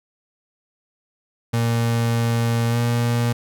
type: tone with pitch glide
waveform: 35% pulse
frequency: 116.54 to 118.78 Hz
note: A#2 to A#2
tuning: 0 to +33 cents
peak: -16 dBFS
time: 1.53-3.33 s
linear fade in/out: 10 ms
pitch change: +33 cents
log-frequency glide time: 2.69-2.77 s
effects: none